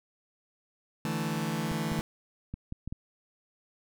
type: chord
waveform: sawtooth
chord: D suspended second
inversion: none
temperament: just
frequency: 146.83 / 165.19 / 220.2 Hz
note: D3 / E3 / A3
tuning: 0 / +4 / +2 cents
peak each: -32 / -29 / -29 dBFS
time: 1.05-2.01 s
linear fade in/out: 0 ms
type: clicks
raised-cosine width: 5 ms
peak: -24 dBFS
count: 7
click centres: 1.716 / 1.919 / 1.991 / 2.54 / 2.724 / 2.876 / 2.925 s
effects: none